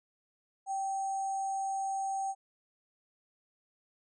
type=tone with sample-and-hold; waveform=sine; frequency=777 Hz; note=G5; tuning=16 cents flat; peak=-31 dBFS; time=0.66-2.35 s; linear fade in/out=50 ms; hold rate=7350 Hz; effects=resampled to 22050 Hz